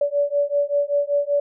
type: beating tone pair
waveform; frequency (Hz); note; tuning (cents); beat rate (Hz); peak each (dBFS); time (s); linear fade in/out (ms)
sine; 572 / 577.2; D5 / D5; -46 / -30; 5.2; -21; 0.01-1.4; 5
effects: none